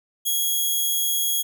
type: tone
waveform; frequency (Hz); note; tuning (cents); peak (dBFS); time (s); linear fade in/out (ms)
5% pulse; 3314; G#7; -4; -12; 0.25-1.43; 20
effects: none